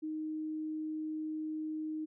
sine tone, 311.1 Hz, D#4, in tune, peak -35 dBFS, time 0.02-2.06 s, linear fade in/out 20 ms, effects none

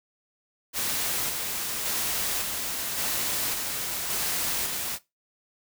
white noise with tremolo, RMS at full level -28 dBFS, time 0.73-4.99 s, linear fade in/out 50 ms, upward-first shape square, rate 0.89 Hz, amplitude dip 30%, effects noise-tail reverb RT60 0.2 s tail -18 dB re dry

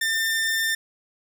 sawtooth tone, 1797 Hz, A6, 36 cents sharp, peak -18 dBFS, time 0.01-0.75 s, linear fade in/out 5 ms, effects 10-bit

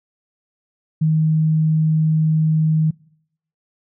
sine tone, 157.2 Hz, D#3, 18 cents sharp, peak -13 dBFS, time 1.01-2.91 s, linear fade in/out 10 ms, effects noise-tail reverb RT60 0.7 s tail -24 dB re dry

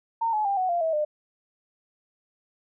sine tone with pitch steps, 914 / 852.8 / 795.7 / 742.4 / 692.7 / 646.3 / 603 Hz, A#5 / G#5 / G5 / F#5 / F5 / E5 / D5, -34 / +46 / +26 / +6 / -14 / -34 / +46 cents, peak -22 dBFS, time 0.21-1.05 s, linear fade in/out 10 ms, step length 120 ms, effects none

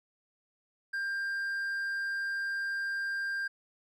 sine tone with hard clipping, 1593 Hz, G6, 27 cents sharp, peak -32 dBFS, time 0.93-3.48 s, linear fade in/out 10 ms, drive 3 dB, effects none

